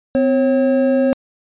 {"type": "tone pair together", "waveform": "triangle", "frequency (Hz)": [256.3, 543], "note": ["C4", "C#5"], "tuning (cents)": [-36, -36], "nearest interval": "octave + minor second", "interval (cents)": 1300, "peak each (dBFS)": -13, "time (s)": [0.15, 1.13], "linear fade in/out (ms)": 0, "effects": ["resampled to 8000 Hz"]}